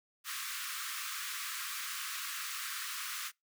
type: high-pass noise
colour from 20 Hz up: pink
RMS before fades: -40 dBFS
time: 0.24-3.32 s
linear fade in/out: 50 ms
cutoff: 1100 Hz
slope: 96 dB/octave
effects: noise-tail reverb RT60 0.2 s tail -26 dB re dry